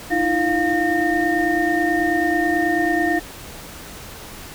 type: tone cluster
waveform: sine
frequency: 309.7 / 338.9 / 705 / 1828 Hz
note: D#4 / E4 / F5 / A#6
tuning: -8 / +48 / +16 / -34 cents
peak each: -22 dBFS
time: 0.1-3.2 s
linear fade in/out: 20 ms
effects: pink hiss -37 dBFS RMS until 4.54 s